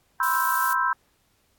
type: chord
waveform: sine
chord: C major seventh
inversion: third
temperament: equal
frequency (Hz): 987.8 / 1046.5 / 1318.5 / 1568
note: B5 / C6 / E6 / G6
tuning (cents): 0 / 0 / 0 / 0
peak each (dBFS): -26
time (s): 0.2-0.93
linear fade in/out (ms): 2
type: noise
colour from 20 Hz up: violet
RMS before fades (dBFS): -30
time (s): 0.23-0.73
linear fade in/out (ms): 0
effects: pink hiss -66 dBFS RMS until 1.58 s + AAC 64 kbps